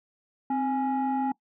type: tone pair together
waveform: sine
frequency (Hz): 261.6 / 830.6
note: C4 / G#5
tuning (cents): 0 / 0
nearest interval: octave + minor sixth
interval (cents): 2000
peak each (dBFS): -25 / -25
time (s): 0.5-1.32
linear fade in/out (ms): 5
effects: noise-tail reverb RT60 0.1 s tail -22 dB re dry + tanh soft clip ceiling -21 dBFS